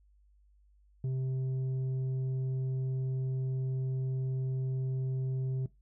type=tone with tanh clipping; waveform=sine; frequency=130.81 Hz; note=C3; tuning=in tune; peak=-31 dBFS; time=1.04-5.66 s; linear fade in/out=2 ms; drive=5 dB; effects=noise-tail reverb RT60 0.2 s tail -19 dB re dry + added 50 Hz sine -61 dBFS peak until 5.81 s